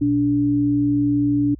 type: tone pair together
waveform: sine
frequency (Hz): 122.08 / 289.6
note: B2 / D4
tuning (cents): -20 / -24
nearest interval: octave + minor third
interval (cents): 1496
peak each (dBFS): -24 / -16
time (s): 0.01-1.55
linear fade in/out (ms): 10
effects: added 60 Hz sine -39 dBFS peak until 1.59 s